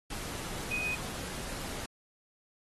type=tone in noise; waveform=sine; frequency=2500 Hz; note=D#7; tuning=8 cents sharp; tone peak=-31 dBFS; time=0.71-0.95 s; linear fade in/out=5 ms; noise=pink; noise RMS=-40 dBFS; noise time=0.1-1.86 s; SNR=+6 dB; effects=AAC 32 kbps